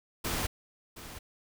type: noise with echo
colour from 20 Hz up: pink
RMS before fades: -32 dBFS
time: 0.24-0.47 s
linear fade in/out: 10 ms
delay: 720 ms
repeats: 1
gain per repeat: -13 dB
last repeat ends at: 1.19 s
effects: none